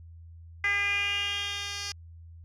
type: tone with band-pass filter sweep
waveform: 10% pulse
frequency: 404.1 Hz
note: G#4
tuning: 47 cents flat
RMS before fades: -30 dBFS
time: 0.64-1.92 s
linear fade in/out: 2 ms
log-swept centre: 2000 to 4600 Hz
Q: 5.3
effects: added 83 Hz sine -45 dBFS peak until 2.44 s